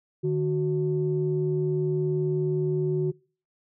sine tone pair together, 150.88 / 370 Hz, D3 / F#4, +47 / 0 cents, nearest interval octave + major third, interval 1553 cents, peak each -25 / -24 dBFS, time 0.23-3.12 s, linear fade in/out 20 ms, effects noise-tail reverb RT60 0.4 s tail -24 dB re dry + tanh soft clip ceiling -15 dBFS

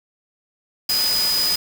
sine tone in noise, 4978 Hz, D#8, in tune, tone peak -18 dBFS, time 0.89-1.56 s, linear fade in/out 5 ms, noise white, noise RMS -25 dBFS, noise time 0.89-1.56 s, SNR +4 dB, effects none

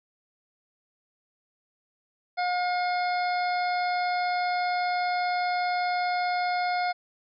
harmonic tone with a mistuned harmonic, 717 Hz, F5, 45 cents sharp, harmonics 1 / 2 / 3 / 5 / 6 / 7, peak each -25 / -34 / -34 / -46 / -40 / -43 dBFS, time 2.37-6.93 s, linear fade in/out 20 ms, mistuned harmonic 5, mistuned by -34 cents, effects none

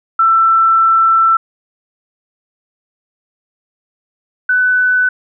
sine tone pair in turn, 1335 / 1498.5 Hz, E6 / F#6, +22 / +22 cents, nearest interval major second, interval 200 cents, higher second, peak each -7 / -9 dBFS, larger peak first, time 0.19-1.37 / 4.49-5.09 s, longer first, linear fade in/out 5 ms, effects none

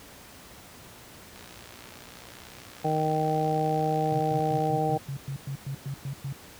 click train, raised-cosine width 0.2 ms, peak -29 dBFS, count 201, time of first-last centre 1.36-4.671 s, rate 60.4 Hz
harmonic tone, 155.56 Hz, D#3, in tune, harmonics 1 / 2 / 3 / 4 / 5, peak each -29 / -33 / -30 / -33 / -27 dBFS, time 2.84-4.98 s, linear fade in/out 10 ms
sine tone bursts, 137.3 Hz, C#3, 16 cents flat, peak -30 dBFS, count 12, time 4.12-6.326 s, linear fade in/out 2 ms, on 83 ms, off 110 ms
effects pink hiss -48 dBFS RMS until 6.59 s + high-pass 60 Hz 12 dB/octave

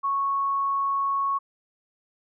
sine tone, 1105 Hz, C#6, 6 cents flat, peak -22 dBFS, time 0.03-1.39 s, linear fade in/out 20 ms, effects none

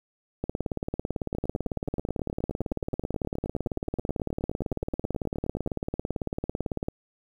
two click trains, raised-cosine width 2 ms, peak -19 / -15 dBFS, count 42 / 117, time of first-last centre 1.35-5.675 / 0.44-6.884 s, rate 9.48 / 18 Hz, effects 9-bit

